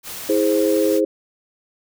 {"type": "noise", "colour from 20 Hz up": "white", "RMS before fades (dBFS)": -32, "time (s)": [0.03, 1.01], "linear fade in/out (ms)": 50}
{"type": "chord", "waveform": "sine", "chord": "E augmented", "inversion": "none", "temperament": "equal with one note detuned", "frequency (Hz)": [323.4, 415.3, 523.3], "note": ["E4", "G#4", "B#4"], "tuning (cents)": [-33, 0, 0], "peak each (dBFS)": -19, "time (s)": [0.29, 1.05], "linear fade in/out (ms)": 5}
{"effects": []}